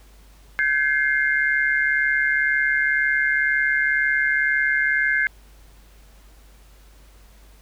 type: tone cluster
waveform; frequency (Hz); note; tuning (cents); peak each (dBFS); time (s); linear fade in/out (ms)
sine; 1551 / 1693 / 2111; G6 / G#6 / C7; -19 / +33 / +15; -22; 0.59-5.27; 0
effects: added 50 Hz sine -47 dBFS peak until 7.61 s + pink hiss -55 dBFS RMS until 7.61 s